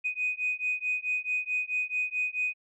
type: beating tone pair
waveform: sine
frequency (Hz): 2492 / 2496.6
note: D#7 / D#7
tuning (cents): +2 / +5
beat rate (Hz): 4.6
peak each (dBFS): -30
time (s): 0.04-2.54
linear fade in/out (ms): 20
effects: tanh soft clip ceiling -20 dBFS